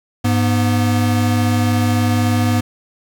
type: tone pair together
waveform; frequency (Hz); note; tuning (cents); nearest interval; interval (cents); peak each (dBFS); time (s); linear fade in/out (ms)
square; 102.3 / 243.3; G#2 / B3; -26 / -26; octave + minor third; 1500; -16 / -18; 0.24-2.61; 10
effects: 8-bit